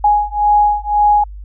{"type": "beating tone pair", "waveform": "sine", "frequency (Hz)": [830.6, 832.5], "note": ["G#5", "G#5"], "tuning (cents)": [0, 4], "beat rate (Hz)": 1.9, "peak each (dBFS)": -13, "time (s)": [0.04, 1.24], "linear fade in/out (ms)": 5, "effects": ["added 50 Hz sine -28 dBFS peak until 1.44 s"]}